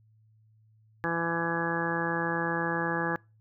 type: harmonic tone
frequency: 167.8 Hz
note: E3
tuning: 31 cents sharp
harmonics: 1 / 2 / 3 / 4 / 5 / 6 / 7 / 8 / 9 / 10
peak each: -35 / -34 / -35 / -44 / -35 / -40 / -37 / -43 / -40 / -32 dBFS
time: 1.04-3.16 s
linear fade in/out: 0 ms
effects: noise-tail reverb RT60 0.3 s tail -26 dB re dry + added 109 Hz sine -59 dBFS peak until 3.4 s